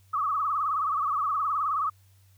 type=tone with vibrato; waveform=sine; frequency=1200 Hz; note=D6; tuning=37 cents sharp; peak=-24 dBFS; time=0.13-1.9 s; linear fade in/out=10 ms; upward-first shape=sine; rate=19 Hz; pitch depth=130 cents each way; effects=added 96 Hz sine -56 dBFS peak until 2.37 s + white hiss -66 dBFS RMS until 2.37 s